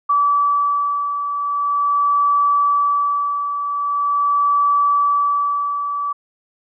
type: beating tone pair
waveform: sine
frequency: 1152 / 1152.43 Hz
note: D6 / D6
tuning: -34 / -33 cents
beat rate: 0.43 Hz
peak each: -15 / -23 dBFS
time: 0.09-6.13 s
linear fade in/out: 10 ms
effects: none